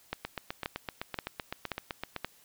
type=two click trains; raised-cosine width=0.3 ms; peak=-16 / -18 dBFS; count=5 / 16; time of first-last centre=0.13-2.246 / 0.25-2.163 s; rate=1.89 / 7.84 Hz; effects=white hiss -61 dBFS RMS until 2.44 s